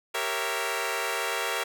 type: chord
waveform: 10% pulse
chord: G diminished seventh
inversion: none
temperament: equal with one note detuned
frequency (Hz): 392 / 466.2 / 554.4 / 665.4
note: G4 / Bb4 / Db5 / Fb5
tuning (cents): 0 / 0 / 0 / +16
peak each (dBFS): -26 / -23 / -26 / -25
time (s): 0.14-1.64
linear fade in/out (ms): 10
effects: none